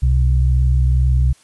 sine tone pair together, 65.41 / 127.46 Hz, C2 / C3, 0 / -45 cents, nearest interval octave, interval 1155 cents, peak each -12 / -18 dBFS, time 0.02-1.33 s, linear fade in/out 10 ms, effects white hiss -52 dBFS RMS until 1.43 s + resampled to 24000 Hz

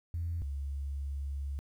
sine tone pair in turn, 84 / 69.85 Hz, E2 / C#2, +33 / +14 cents, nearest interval minor third, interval 319 cents, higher first, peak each -31 / -33 dBFS, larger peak first, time 0.14-0.42 / 0.42-1.59 s, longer second, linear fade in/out 0 ms, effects tanh soft clip ceiling -27 dBFS + 11-bit

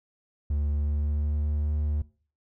triangle tone with pitch glide, 73 to 74.75 Hz, D2 to D2, -10 to +31 cents, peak -22 dBFS, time 0.5-2.02 s, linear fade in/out 5 ms, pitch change +41 cents, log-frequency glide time 0.71-1.6 s, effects noise-tail reverb RT60 0.4 s tail -19 dB re dry

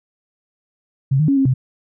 sine tone with pitch steps, 135.2 / 154.1 / 276.7 / 269.6 / 129.6 Hz, C#3 / D#3 / C#4 / C#4 / C3, -43 / -16 / -3 / -48 / -16 cents, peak -12 dBFS, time 1.11-1.54 s, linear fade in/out 10 ms, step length 86 ms, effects none

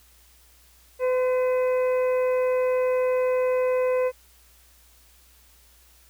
harmonic tone with a mistuned harmonic, 507 Hz, B4, 45 cents sharp, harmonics 1 / 2 / 3 / 4 / 5, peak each -20 / -33 / -42 / -40 / -40 dBFS, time 0.99-4.12 s, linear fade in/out 50 ms, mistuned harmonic 2, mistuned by +17 cents, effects added 60 Hz sine -57 dBFS peak until 6.09 s + white hiss -57 dBFS RMS until 6.09 s

